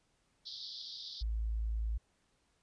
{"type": "band-pass noise", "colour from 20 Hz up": "white", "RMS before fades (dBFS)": -46, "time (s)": [0.45, 1.23], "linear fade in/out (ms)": 20, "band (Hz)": [3400, 5200], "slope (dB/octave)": 96}
{"type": "tone", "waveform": "sine", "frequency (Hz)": 55, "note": "A1", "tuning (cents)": 0, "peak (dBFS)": -32, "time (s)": [1.21, 1.98], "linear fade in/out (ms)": 10}
{"effects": ["pink hiss -75 dBFS RMS until 2.62 s", "resampled to 22050 Hz"]}